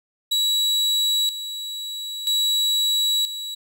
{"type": "tone with tremolo", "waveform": "40% pulse", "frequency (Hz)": 3900, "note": "B7", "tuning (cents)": -23, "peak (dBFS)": -17, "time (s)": [0.31, 3.55], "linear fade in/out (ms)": 10, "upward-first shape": "square", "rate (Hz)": 0.51, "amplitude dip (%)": 70, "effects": []}